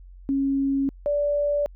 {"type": "tone pair in turn", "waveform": "sine", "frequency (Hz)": [274.2, 581], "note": ["C#4", "D5"], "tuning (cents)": [-19, -19], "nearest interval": "octave + minor second", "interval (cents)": 1300, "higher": "second", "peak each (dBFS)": -20, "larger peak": "neither", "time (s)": [[0.29, 0.89], [1.06, 1.66]], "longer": "neither", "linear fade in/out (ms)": 0, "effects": ["added 45 Hz sine -42 dBFS peak until 1.75 s"]}